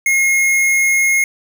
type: tone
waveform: square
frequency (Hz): 2153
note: C7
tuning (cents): +49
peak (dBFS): -12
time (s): 0.06-1.24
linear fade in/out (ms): 2
effects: none

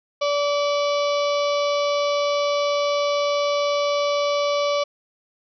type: harmonic tone with a mistuned harmonic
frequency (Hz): 577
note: D5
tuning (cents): -31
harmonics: 1 / 2 / 4 / 5 / 6 / 7 / 8 / 9 / 10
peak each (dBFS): -20 / -26 / -32 / -34 / -36 / -37 / -38 / -39 / -40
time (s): 0.21-4.84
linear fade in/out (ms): 10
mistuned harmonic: 5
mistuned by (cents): +43
effects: none

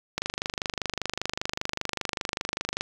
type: click train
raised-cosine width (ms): 0.2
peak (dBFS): -10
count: 67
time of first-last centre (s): 0.18-2.809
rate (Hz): 25.1
effects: 7-bit

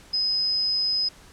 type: tone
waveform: sine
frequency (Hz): 5050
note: D#8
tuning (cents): +25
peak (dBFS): -21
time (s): 0.13-1.09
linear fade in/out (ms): 10
effects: pink hiss -50 dBFS RMS until 1.32 s + low-pass 10000 Hz 12 dB/octave

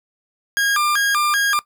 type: tone with vibrato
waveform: 40% pulse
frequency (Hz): 1396.9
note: F6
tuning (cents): 0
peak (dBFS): -15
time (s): 0.57-1.59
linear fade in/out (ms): 0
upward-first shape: square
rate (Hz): 2.6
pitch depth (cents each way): 270
effects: noise-tail reverb RT60 0.1 s tail -18 dB re dry

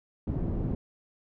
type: low-pass noise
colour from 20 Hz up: pink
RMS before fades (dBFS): -30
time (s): 0.27-0.75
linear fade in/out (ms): 5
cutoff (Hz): 320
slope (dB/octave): 12
effects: none

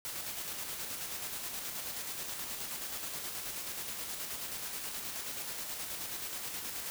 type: noise with tremolo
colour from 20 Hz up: white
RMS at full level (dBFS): -39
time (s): 0.05-6.9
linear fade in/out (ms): 0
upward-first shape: square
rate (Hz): 9.4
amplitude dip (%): 30
effects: none

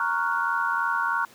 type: chord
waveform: sine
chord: Gb major seventh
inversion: first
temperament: equal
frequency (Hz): 932.3 / 1108.7 / 1396.9 / 1480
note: Bb5 / Db6 / F6 / Gb6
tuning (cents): 0 / 0 / 0 / 0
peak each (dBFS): -28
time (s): 0-1.25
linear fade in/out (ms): 2
effects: pink hiss -52 dBFS RMS until 1.34 s + high-pass 200 Hz 12 dB/octave

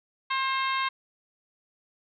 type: harmonic tone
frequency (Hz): 532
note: C5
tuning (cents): +29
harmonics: 2 / 3 / 4 / 5 / 6 / 7 / 8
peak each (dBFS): -27 / -34 / -33 / -36 / -39 / -38 / -42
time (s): 0.3-0.89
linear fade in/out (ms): 10
effects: none

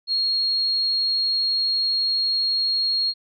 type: tone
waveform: sine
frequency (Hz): 4278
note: C8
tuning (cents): +38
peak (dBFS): -19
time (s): 0.07-3.14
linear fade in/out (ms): 50
effects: none

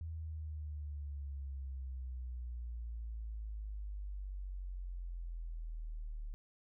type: exponential sweep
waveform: sine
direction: down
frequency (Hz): 81.7 to 37.23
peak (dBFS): -40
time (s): 0.01-6.34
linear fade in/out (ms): 0
effects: none

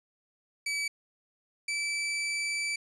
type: tone pair in turn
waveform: sawtooth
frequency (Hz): 2294 / 2317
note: D7 / D7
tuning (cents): -41 / -24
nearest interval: unison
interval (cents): 17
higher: second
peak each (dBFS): -26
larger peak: neither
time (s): 0.66-0.88 / 1.68-2.76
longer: second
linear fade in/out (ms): 5
effects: resampled to 24000 Hz + 10-bit

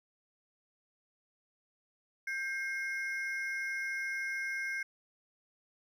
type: ring-modulated tone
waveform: triangle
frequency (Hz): 1864.7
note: A#6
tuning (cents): 0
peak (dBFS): -29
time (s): 2.27-4.83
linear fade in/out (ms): 5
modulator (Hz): 283
effects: none

